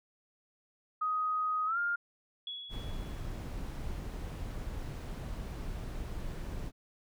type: tone with pitch glide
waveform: sine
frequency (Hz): 1253 to 1406.4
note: D#6 to F6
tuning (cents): +12 to +12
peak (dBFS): -29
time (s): 1.01-1.96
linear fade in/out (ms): 10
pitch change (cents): +200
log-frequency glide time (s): 1.66-1.78
type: tone with exponential decay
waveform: sine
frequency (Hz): 3369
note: G#7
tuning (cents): +24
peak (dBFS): -36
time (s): 2.47-3.49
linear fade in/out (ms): 2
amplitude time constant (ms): 220
type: noise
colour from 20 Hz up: brown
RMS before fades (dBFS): -39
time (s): 2.69-6.72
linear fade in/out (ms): 50
effects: none